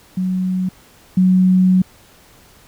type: tone pair in turn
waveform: sine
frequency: 185 / 185 Hz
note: F#3 / F#3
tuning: 0 / 0 cents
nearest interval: unison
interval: 0 cents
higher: neither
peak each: -16 / -9 dBFS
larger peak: second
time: 0.17-0.69 / 1.17-1.82 s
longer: second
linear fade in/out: 5 ms
effects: pink hiss -48 dBFS RMS until 2.67 s